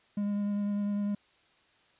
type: tone with vibrato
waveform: triangle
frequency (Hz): 204.2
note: G#3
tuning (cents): -29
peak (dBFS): -26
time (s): 0.17-1.15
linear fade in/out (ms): 5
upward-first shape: sine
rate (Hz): 10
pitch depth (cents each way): 13
effects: white hiss -65 dBFS RMS until 1.99 s + resampled to 8000 Hz